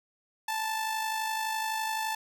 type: tone with amplitude modulation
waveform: sawtooth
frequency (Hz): 879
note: A5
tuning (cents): -2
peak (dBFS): -24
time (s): 0.48-2.15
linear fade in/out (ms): 5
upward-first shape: sine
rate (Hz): 51.8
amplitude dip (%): 40
effects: none